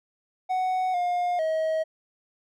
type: tone with pitch steps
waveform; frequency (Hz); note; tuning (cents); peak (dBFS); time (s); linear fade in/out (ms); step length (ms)
triangle; 743 / 711 / 636; F#5 / F5 / D#5; +7 / +31 / +38; -21; 0.49-1.84; 20; 450
effects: none